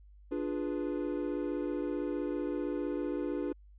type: chord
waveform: triangle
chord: D diminished seventh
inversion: none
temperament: equal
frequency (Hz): 293.7 / 349.2 / 415.3 / 493.9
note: D4 / F4 / Ab4 / Cb5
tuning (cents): 0 / 0 / 0 / 0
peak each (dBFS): -33 / -35 / -38 / -38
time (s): 0.31-3.53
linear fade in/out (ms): 10
effects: added 50 Hz sine -53 dBFS peak until 3.78 s + resampled to 8000 Hz